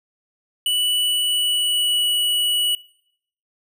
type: tone with pitch glide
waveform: square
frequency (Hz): 2960 to 2938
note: F#7 to F#7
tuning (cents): 0 to -13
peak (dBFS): -18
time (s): 0.66-2.75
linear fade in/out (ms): 2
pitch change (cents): -13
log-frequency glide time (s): 1-2.07
effects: noise-tail reverb RT60 0.7 s tail -21 dB re dry